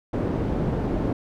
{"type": "low-pass noise", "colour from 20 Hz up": "white", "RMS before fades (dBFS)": -25, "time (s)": [0.13, 1.13], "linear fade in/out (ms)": 5, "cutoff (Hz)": 340, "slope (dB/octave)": 12, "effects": []}